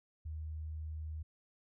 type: tone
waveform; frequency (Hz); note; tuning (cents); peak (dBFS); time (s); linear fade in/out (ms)
sine; 78; D#2; +5; -39; 0.25-1.23; 10
effects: none